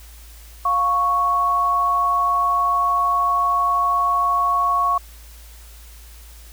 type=tone pair together; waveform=sine; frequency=704.1 / 1108.7 Hz; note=F5 / C#6; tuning=+14 / 0 cents; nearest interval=minor sixth; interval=786 cents; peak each=-25 / -16 dBFS; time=0.65-4.98 s; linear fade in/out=5 ms; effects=added 56 Hz sine -40 dBFS peak until 6.52 s + white hiss -47 dBFS RMS until 6.52 s